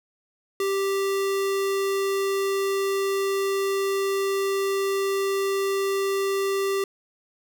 square tone, 392 Hz, G4, in tune, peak -23 dBFS, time 0.6-6.84 s, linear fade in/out 2 ms, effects none

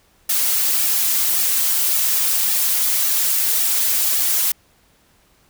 blue noise with flanger, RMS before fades -18 dBFS, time 0.29-4.52 s, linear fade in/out 5 ms, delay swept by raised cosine 1.9 to 7.6 ms, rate 1.8 Hz, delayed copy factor -0.8, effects pink hiss -57 dBFS RMS until 5.49 s

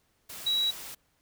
sine tone in noise, 3885 Hz, B7, 29 cents flat, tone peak -24 dBFS, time 0.46-0.71 s, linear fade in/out 10 ms, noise white, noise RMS -42 dBFS, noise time 0.29-0.95 s, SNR +15 dB, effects pink hiss -71 dBFS RMS until 1.21 s

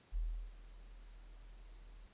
sine tone with ADSR envelope, 40.65 Hz, E1, 23 cents flat, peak -33 dBFS, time 0.12-2.07 s, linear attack 38 ms, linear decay 360 ms, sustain -19 dB, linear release 4 ms, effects pink hiss -67 dBFS RMS until 2.13 s + resampled to 8000 Hz

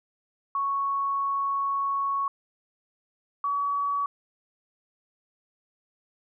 sine tone pair in turn, 1108.7 / 1134.6 Hz, C#6 / C#6, 0 / +40 cents, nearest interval unison, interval 40 cents, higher second, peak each -24 dBFS, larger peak neither, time 0.55-2.28 / 3.44-4.06 s, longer first, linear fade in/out 2 ms, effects none

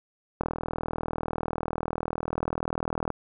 click train, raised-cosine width 1 ms, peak -14 dBFS, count 109, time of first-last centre 0.41-3.103 s, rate 40.1 Hz, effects none

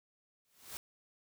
white noise with exponential growth, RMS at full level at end -41 dBFS, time 0.45-0.77 s, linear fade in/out 0 ms, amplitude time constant 69 ms, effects none

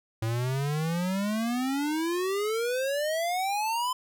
square exponential sweep, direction up, 110 to 1028 Hz, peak -27 dBFS, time 0.22-3.93 s, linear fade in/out 5 ms, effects none

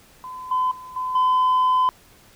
sine tone with level steps, 1017 Hz, C6, 50 cents flat, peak -32 / -17 / -36 / -23 / -13 dBFS, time 0.24-1.89 s, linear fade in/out 0 ms, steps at 0.51 / 0.71 / 0.96 / 1.15 s, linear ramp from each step 5 ms, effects tanh soft clip ceiling -14 dBFS + pink hiss -52 dBFS RMS until 2.35 s

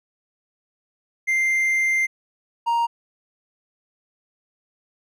triangle tone pair in turn, 2093 / 935 Hz, C7 / A#5, 0 / +5 cents, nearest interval octave + major second, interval 1395 cents, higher first, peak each -16 dBFS, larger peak neither, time 1.27-2.07 / 2.66-2.87 s, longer first, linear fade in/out 20 ms, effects none

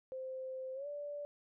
sine tone with pitch glide, 521 to 581.4 Hz, C5 to D5, -7 to -18 cents, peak -40 dBFS, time 0.12-1.25 s, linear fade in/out 0 ms, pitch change +189 cents, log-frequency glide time 0.74-0.87 s, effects none

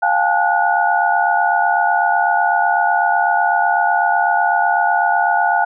sine tone cluster, 703 / 799 / 867 / 1459 Hz, F5 / G5 / A5 / F#6, +11 / +33 / -26 / -25 cents, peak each -18 dBFS, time 0.02-5.65 s, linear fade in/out 10 ms, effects none

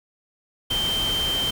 sine tone in noise, 3130 Hz, G7, 3 cents flat, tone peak -22 dBFS, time 0.7-1.51 s, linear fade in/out 10 ms, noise pink, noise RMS -30 dBFS, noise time 0.7-1.51 s, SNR +5 dB, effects none

